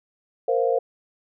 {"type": "chord", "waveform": "sine", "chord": "Bb suspended second", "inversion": "none", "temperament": "equal", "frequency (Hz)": [466.2, 523.3, 698.5], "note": ["Bb4", "C5", "F5"], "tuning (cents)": [0, 0, 0], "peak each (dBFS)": [-22, -22, -26], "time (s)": [0.48, 0.79], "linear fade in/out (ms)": 5, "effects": []}